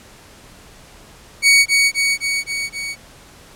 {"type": "tone with echo", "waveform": "sawtooth", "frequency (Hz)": 2240, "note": "C#7", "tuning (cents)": 18, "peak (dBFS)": -5, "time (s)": [1.42, 1.66], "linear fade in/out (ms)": 50, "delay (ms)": 260, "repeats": 5, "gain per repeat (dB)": -3, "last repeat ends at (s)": 2.96, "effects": ["pink hiss -44 dBFS RMS until 3.55 s", "low-pass 11000 Hz 12 dB/octave"]}